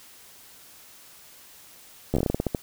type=slowing click train; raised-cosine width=2 ms; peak=-10 dBFS; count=12; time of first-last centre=2.14-2.548 s; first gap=12 ms; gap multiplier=1.21; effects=white hiss -50 dBFS RMS until 2.62 s